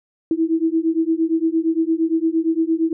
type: beating tone pair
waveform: sine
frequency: 321.2 / 329.9 Hz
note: E4 / E4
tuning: -45 / +1 cents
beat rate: 8.7 Hz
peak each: -19 dBFS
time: 0.31-2.93 s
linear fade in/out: 2 ms
effects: none